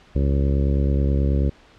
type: harmonic tone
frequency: 69.3 Hz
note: C#2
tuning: in tune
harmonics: 1 / 2 / 3 / 4 / 5 / 6 / 7 / 8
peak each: -18 / -24 / -28 / -30 / -32 / -34 / -35 / -36 dBFS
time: 0.15-1.5 s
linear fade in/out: 10 ms
effects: pink hiss -51 dBFS RMS until 1.78 s + low-pass 4000 Hz 12 dB/octave